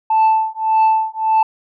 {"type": "tone with tremolo", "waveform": "sine", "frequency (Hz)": 880, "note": "A5", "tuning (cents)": 0, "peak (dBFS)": -6, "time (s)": [0.1, 1.43], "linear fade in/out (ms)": 5, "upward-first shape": "triangle", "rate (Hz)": 1.7, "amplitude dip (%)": 100, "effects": ["tanh soft clip ceiling -8 dBFS"]}